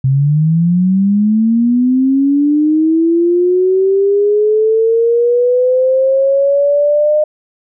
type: linear sweep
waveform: sine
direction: up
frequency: 130 to 610 Hz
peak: -8 dBFS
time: 0.04-7.24 s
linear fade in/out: 5 ms
effects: none